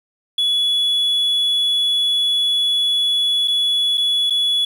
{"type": "tone with dropouts", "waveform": "sine", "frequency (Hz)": 3400, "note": "G#7", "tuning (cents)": 40, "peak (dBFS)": -12, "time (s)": [0.38, 4.65], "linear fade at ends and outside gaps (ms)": 5, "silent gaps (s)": [[3.476, 3.48], [3.974, 3.978], [4.299, 4.305]], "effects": ["tanh soft clip ceiling -14 dBFS", "7-bit"]}